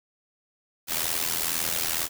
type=noise with amplitude modulation; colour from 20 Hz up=white; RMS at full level=-24 dBFS; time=0.87-2.09 s; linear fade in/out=50 ms; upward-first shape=sine; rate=82.1 Hz; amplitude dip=80%; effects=none